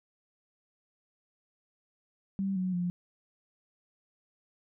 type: tone with pitch steps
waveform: sine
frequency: 194.6 / 184.7 / 176.8 Hz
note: G3 / F#3 / F3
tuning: -12 / -3 / +22 cents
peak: -28 dBFS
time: 2.39-2.9 s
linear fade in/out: 0 ms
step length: 170 ms
effects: none